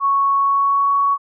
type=tone with pitch glide; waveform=sine; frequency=1108 to 1118.9 Hz; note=C#6 to C#6; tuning=-1 to +16 cents; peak=-13 dBFS; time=0-1.18 s; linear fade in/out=50 ms; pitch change=+17 cents; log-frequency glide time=0.35-0.92 s; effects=none